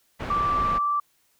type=low-pass noise; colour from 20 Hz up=pink; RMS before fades=-32 dBFS; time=0.19-0.79 s; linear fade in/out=20 ms; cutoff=2300 Hz; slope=12 dB/octave
type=tone; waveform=sine; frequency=1168 Hz; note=D6; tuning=10 cents flat; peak=-21 dBFS; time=0.3-1 s; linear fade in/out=5 ms
effects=white hiss -66 dBFS RMS until 1.39 s